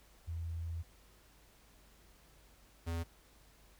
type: tone pair in turn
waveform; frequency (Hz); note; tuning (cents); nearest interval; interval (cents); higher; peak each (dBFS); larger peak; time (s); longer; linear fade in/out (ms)
sine / square; 83.2 / 83.73; E2 / E2; +17 / +28; unison; 11; second; -37 / -36; second; 0.27-0.83 / 2.86-3.04; first; 20
effects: added 50 Hz sine -64 dBFS peak until 3.79 s + pink hiss -65 dBFS RMS until 3.79 s